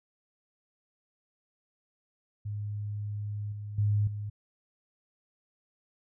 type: tone with level steps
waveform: sine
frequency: 103.83 Hz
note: G#2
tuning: in tune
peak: -32 / -36 / -23 / -33 dBFS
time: 2.45-4.3 s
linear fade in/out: 10 ms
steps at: 3.52 / 3.78 / 4.07 s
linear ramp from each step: 5 ms
effects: none